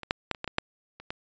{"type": "clicks", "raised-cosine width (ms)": 0.3, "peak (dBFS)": [-22, -8, -9, -26, -16, -17, -7, -28, -17], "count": 9, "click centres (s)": [0.033, 0.109, 0.313, 0.348, 0.444, 0.477, 0.584, 1, 1.105], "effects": ["resampled to 16000 Hz"]}